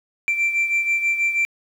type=beating tone pair; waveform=sine; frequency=2348 / 2354.2 Hz; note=D7 / D7; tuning=-1 / +4 cents; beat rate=6.2 Hz; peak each=-17 / -23 dBFS; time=0.28-1.45 s; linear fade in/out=0 ms; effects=tanh soft clip ceiling -15 dBFS + 8-bit